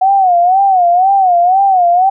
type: tone with vibrato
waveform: sine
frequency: 740 Hz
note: F#5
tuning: in tune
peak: -6 dBFS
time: 0.01-2.1 s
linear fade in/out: 10 ms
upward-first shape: sine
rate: 2 Hz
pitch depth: 120 cents each way
effects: none